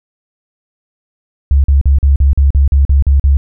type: tone bursts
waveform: sine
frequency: 69.3 Hz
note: C#2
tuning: in tune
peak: -5 dBFS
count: 11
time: 1.51-3.37 s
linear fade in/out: 0 ms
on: 130 ms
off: 43 ms
effects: none